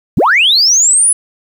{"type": "linear sweep", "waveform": "sine", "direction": "up", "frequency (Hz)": [77.78, 10170], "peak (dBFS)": -5, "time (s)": [0.17, 1.13], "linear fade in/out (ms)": 5, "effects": ["tanh soft clip ceiling -2 dBFS", "7-bit"]}